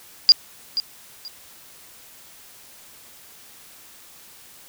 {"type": "tone with echo", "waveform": "sine", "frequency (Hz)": 4833, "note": "D8", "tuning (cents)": 49, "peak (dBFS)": -6, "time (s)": [0.29, 0.32], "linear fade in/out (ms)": 0, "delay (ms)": 480, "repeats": 2, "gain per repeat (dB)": -13, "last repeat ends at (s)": 1.28, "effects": ["white hiss -47 dBFS RMS until 4.68 s"]}